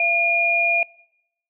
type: tone pair together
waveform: sine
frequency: 681 / 2427 Hz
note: F5 / D#7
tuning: -44 / -44 cents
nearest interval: octave + minor seventh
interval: 2200 cents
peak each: -24 / -17 dBFS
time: 0-0.83 s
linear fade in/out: 2 ms
effects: noise-tail reverb RT60 0.8 s tail -23 dB re dry